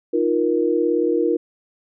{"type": "chord", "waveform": "sine", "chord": "Eb suspended second", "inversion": "none", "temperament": "equal with one note detuned", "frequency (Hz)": [311.1, 349.2, 471.3], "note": ["Eb4", "F4", "Bb4"], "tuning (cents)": [0, 0, 19], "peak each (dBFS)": [-22, -20, -20], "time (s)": [0.13, 1.37], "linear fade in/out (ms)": 10, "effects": []}